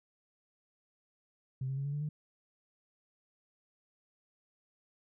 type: tone with pitch steps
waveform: sine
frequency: 130.81 / 134.57 / 138.43 / 142.4 / 146.49 / 150.7 Hz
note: C3 / C3 / C#3 / C#3 / D3 / D3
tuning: 0 / +49 / -2 / +47 / -4 / +45 cents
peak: -32 dBFS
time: 1.61-2.09 s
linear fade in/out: 5 ms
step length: 80 ms
effects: tanh soft clip ceiling -28 dBFS